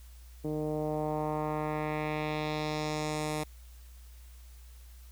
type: tone with low-pass filter sweep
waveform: 10% pulse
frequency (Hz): 152.7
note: D#3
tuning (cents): -32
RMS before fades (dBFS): -33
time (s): 0.44-3.44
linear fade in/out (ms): 10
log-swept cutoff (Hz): 390 to 11000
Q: 1.5
effects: added 60 Hz sine -48 dBFS peak until 5.11 s + white hiss -61 dBFS RMS until 5.11 s